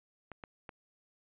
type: clicks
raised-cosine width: 0.5 ms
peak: -29 dBFS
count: 3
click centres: 0.317 / 0.438 / 0.692 s
effects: resampled to 8000 Hz